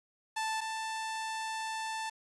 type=tone pair in turn; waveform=sawtooth; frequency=880 / 884.5 Hz; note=A5 / A5; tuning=0 / +9 cents; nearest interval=unison; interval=9 cents; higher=second; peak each=-28 / -31 dBFS; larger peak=first; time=0.36-0.61 / 0.61-2.1 s; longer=second; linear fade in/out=10 ms; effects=resampled to 24000 Hz + 9-bit